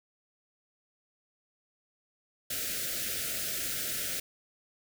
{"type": "band-stop noise", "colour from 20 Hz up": "white", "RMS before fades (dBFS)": -34, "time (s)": [2.5, 4.2], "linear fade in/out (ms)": 5, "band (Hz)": [700, 1300], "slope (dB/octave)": 96, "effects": []}